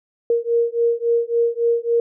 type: beating tone pair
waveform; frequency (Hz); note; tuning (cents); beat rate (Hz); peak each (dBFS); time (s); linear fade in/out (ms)
sine; 466.2 / 469.8; A#4 / A#4; 0 / +13; 3.6; -19; 0.3-2; 2
effects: none